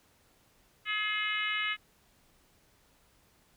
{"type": "harmonic tone", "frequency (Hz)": 424, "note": "G#4", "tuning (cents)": 36, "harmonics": [3, 4, 5, 6, 7, 8, 9], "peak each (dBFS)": [-38, -37, -33, -38, -36, -47, -46], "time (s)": [0.85, 1.77], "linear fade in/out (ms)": 50, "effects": ["pink hiss -66 dBFS RMS until 3.56 s"]}